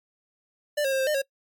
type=tone with pitch steps; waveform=square; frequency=591 / 540 / 533 / 528 / 605 / 546 Hz; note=D5 / C#5 / C5 / C5 / D#5 / C#5; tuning=+11 / -45 / +32 / +16 / -49 / -26 cents; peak=-23 dBFS; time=0.77-1.22 s; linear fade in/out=10 ms; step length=75 ms; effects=noise-tail reverb RT60 0.1 s tail -23 dB re dry + MP3 96 kbps